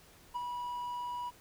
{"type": "tone with ADSR envelope", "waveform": "triangle", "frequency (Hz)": 975, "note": "B5", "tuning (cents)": -23, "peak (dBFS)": -30, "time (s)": [0.34, 1.31], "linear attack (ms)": 21, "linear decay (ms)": 18, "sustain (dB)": -4, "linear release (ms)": 28, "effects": ["pink hiss -59 dBFS RMS until 1.4 s"]}